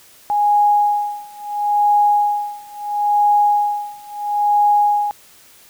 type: tone with tremolo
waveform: sine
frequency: 827 Hz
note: G#5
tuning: 8 cents flat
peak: -10 dBFS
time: 0.3-5.11 s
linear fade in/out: 0 ms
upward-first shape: sine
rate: 0.74 Hz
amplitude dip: 95%
effects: white hiss -47 dBFS RMS until 5.69 s